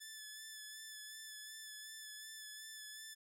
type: tone with vibrato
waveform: 10% pulse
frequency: 1738 Hz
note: A6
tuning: 22 cents flat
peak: -40 dBFS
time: 0-3.15 s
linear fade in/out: 20 ms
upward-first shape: sine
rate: 2.7 Hz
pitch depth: 24 cents each way
effects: none